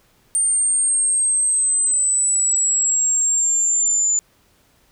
sine linear sweep, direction down, 8810 to 7040 Hz, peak -15 dBFS, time 0.35-4.19 s, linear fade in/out 0 ms, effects pink hiss -58 dBFS RMS until 4.91 s

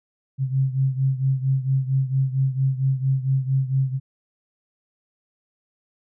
sine beating tone pair, 132.4 / 136.8 Hz, C3 / C#3, +21 / -23 cents, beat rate 4.4 Hz, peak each -20 / -24 dBFS, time 0.38-4 s, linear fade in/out 50 ms, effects none

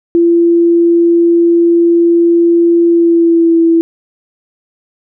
sine tone with pitch glide, 340.1 to 331.6 Hz, F4 to E4, -46 to +10 cents, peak -5 dBFS, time 0.15-3.81 s, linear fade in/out 0 ms, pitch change -44 cents, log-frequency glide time 2.86-3.59 s, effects none

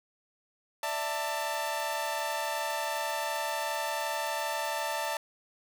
sawtooth chord, D suspended second, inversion none, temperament equal with one note detuned, 587.3 / 659.3 / 892.3 Hz, D5 / E5 / A5, 0 / 0 / +24 cents, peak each -33 / -33 / -29 dBFS, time 0.83-5.17 s, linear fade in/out 2 ms, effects none

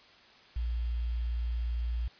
sine tone with quantisation, 58.8 Hz, A#1, 16 cents sharp, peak -29 dBFS, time 0.56-2.08 s, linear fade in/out 5 ms, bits 9, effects white hiss -57 dBFS RMS until 2.19 s + resampled to 11025 Hz

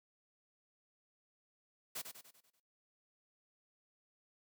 white noise with echo, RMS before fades -42 dBFS, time 1.95-2.02 s, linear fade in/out 10 ms, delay 97 ms, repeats 6, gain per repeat -6 dB, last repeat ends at 2.602 s, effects noise-tail reverb RT60 0.2 s tail -20 dB re dry + high-pass 150 Hz 12 dB/octave

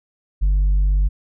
sine tone with tanh clipping, 48.55 Hz, G1, 16 cents flat, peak -14 dBFS, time 0.41-1.09 s, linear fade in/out 20 ms, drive 2 dB, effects none

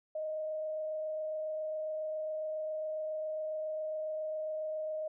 sine tone with frequency modulation, 622.3 Hz, D#5, in tune, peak -34 dBFS, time 0.15-5.08 s, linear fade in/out 5 ms, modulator 27.3 Hz, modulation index 0.24, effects none

